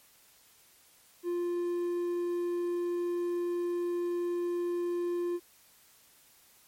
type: tone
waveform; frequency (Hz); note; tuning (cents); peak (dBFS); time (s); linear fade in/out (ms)
triangle; 349.4; F4; +1; -27; 1.23-5.4; 50
effects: white hiss -61 dBFS RMS until 6.67 s + MP3 64 kbps